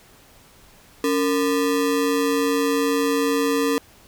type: ring-modulated tone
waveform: square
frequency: 370 Hz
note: F#4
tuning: in tune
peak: -16 dBFS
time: 1.04-3.78 s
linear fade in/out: 0 ms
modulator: 88.8 Hz
effects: pink hiss -51 dBFS RMS until 4.07 s